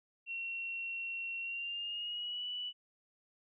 sine tone with pitch glide, 2729 to 2959 Hz, F7 to F#7, -41 to -1 cents, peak -37 dBFS, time 0.26-2.73 s, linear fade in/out 50 ms, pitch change +140 cents, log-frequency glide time 1.41-2.45 s, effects none

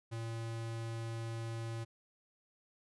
square tone, 114.4 Hz, A#2, 32 cents flat, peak -39 dBFS, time 0.11-1.85 s, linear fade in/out 20 ms, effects resampled to 24000 Hz

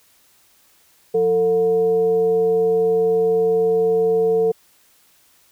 sine tone with frequency modulation, 450 Hz, A4, 39 cents sharp, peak -14 dBFS, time 1.14-4.52 s, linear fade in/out 10 ms, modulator 272 Hz, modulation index 0.33, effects white hiss -56 dBFS RMS until 5.51 s

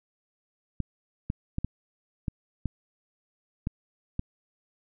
clicks, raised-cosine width 5 ms, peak -16 dBFS, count 8, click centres 0.803 / 1.301 / 1.584 / 1.646 / 2.282 / 2.657 / 3.671 / 4.194 s, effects none

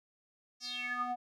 square tone with band-pass filter sweep, 246.5 Hz, B3, 3 cents flat, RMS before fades -36 dBFS, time 0.6-1.16 s, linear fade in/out 50 ms, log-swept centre 5700 to 700 Hz, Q 7.6, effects none

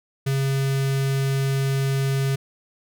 square tone with notch filter, 135.9 Hz, C#3, 34 cents flat, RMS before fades -22 dBFS, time 0.26-2.36 s, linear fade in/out 10 ms, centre 860 Hz, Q 1.3, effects none

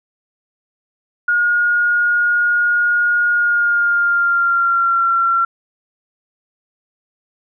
sine tone with pitch glide, 1433 to 1363.6 Hz, F6 to F6, +44 to -42 cents, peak -12 dBFS, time 1.28-5.45 s, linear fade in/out 5 ms, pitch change -86 cents, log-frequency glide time 3.3-5.08 s, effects none

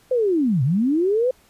sine linear two-way sweep, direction down then up, 523.3 to 119.6 to 523.3 Hz, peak -16 dBFS, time 0.11-1.31 s, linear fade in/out 5 ms, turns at 0.63 s, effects pink hiss -56 dBFS RMS until 1.49 s + resampled to 32000 Hz

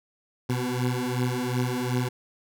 20% pulse beating tone pair, 123.47 / 126.17 Hz, B2 / B2, 0 / +37 cents, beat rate 2.7 Hz, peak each -23 dBFS, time 0.49-2.09 s, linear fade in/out 10 ms, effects none

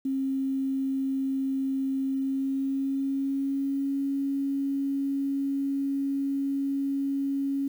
sine tone with pitch glide, 268.5 to 276.2 Hz, C4 to C#4, +45 to -6 cents, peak -25 dBFS, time 0.05-7.68 s, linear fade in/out 5 ms, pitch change +49 cents, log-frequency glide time 2.08-3.95 s, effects 9-bit

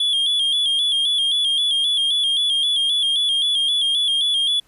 triangle tone with vibrato, 3322 Hz, G#7, in tune, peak -15 dBFS, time 0-4.6 s, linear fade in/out 5 ms, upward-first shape square, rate 3.8 Hz, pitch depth 53 cents each way, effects pink hiss -59 dBFS RMS until 4.67 s + resampled to 32000 Hz

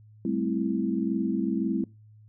sine chord, A minor seventh, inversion third, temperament equal with one note detuned, 196 / 217.9 / 261.6 / 329.6 Hz, G3 / A3 / C4 / E4, 0 / -17 / 0 / 0 cents, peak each -30 dBFS, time 0.25-1.84 s, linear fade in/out 2 ms, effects noise-tail reverb RT60 0.3 s tail -25 dB re dry + added 107 Hz sine -50 dBFS peak until 2.28 s

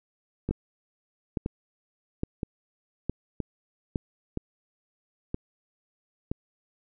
two click trains, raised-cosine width 3 ms, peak -14 / -16 dBFS, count 5 / 7, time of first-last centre 0.51-3.958 / 0.49-6.315 s, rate 1.16 / 1.03 Hz, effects none

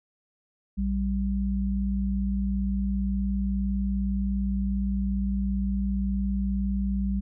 sine tone pair together, 58.81 / 196.1 Hz, A#1 / G3, +16 / +1 cents, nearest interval octave + major sixth, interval 2085 cents, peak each -27 / -26 dBFS, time 0.77-7.21 s, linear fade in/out 20 ms, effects none

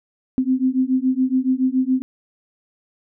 sine beating tone pair, 255.5 / 262.6 Hz, C4 / C4, -41 / +6 cents, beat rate 7.1 Hz, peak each -19 dBFS, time 0.38-2.02 s, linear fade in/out 0 ms, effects none

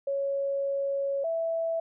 sine tone pair in turn, 554.4 / 659.3 Hz, C#5 / E5, 0 / 0 cents, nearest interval minor third, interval 300 cents, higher second, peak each -26 dBFS, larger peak neither, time 0.07-1.24 / 1.24-1.8 s, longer first, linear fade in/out 5 ms, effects none

